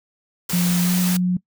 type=noise; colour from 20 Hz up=white; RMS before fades=-26 dBFS; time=0.49-1.17 s; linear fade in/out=5 ms
type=tone with pitch glide; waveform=sine; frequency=176.6 to 180.62 Hz; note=F3 to F#3; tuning=+20 to -41 cents; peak=-16 dBFS; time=0.53-1.37 s; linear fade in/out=5 ms; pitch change=+39 cents; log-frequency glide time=0.84-0.92 s
effects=noise-tail reverb RT60 0.1 s tail -21 dB re dry